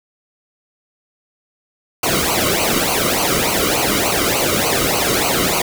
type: noise with flanger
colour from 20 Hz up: pink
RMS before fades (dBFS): -17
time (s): 2.03-5.62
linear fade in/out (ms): 5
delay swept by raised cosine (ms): 0.56 to 1.2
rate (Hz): 3.4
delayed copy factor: -0.85
effects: none